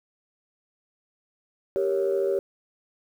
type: chord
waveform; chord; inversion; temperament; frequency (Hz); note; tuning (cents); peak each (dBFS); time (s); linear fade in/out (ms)
sine; G diminished; none; equal; 392 / 466.2 / 554.4; G4 / Bb4 / Db5; 0 / 0 / 0; -23 / -29 / -26; 1.76-2.39; 0
effects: tanh soft clip ceiling -15 dBFS + 9-bit